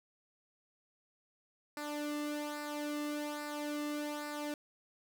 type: tone with flanger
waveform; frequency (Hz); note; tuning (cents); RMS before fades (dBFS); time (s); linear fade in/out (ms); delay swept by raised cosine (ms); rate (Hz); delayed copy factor
sawtooth; 295.7; D4; +12; -39; 1.77-4.54; 2; 0.31 to 1.29; 1.2; -0.65
effects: none